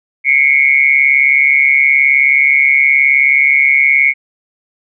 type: tone with amplitude modulation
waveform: sine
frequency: 2197 Hz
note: C#7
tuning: 16 cents flat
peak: -3 dBFS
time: 0.24-4.14 s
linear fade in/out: 50 ms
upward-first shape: sine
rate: 139 Hz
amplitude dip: 85%
effects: none